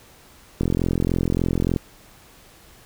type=click train; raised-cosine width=3 ms; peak=-8 dBFS; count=51; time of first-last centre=0.61-1.762 s; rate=43.4 Hz; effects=pink hiss -50 dBFS RMS until 2.85 s